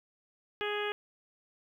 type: harmonic tone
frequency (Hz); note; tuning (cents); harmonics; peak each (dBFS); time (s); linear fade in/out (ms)
415.3; G#4; 0; 1 / 2 / 3 / 4 / 5 / 6 / 7 / 8; -34 / -41 / -41 / -39 / -43 / -42 / -42 / -46; 0.61-0.92; 0
effects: 11-bit